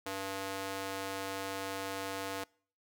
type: tone with high-pass filter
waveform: square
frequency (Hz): 97.1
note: G2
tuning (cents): -16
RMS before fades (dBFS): -39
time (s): 0.06-2.44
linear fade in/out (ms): 5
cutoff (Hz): 440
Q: 0.71
effects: noise-tail reverb RT60 0.5 s tail -25 dB re dry